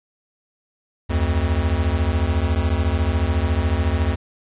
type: beating tone pair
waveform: square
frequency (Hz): 73.42 / 87.42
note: D2 / F2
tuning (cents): 0 / +2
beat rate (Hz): 14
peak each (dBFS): -21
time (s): 1.09-4.16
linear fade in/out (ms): 20
effects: resampled to 8000 Hz + 9-bit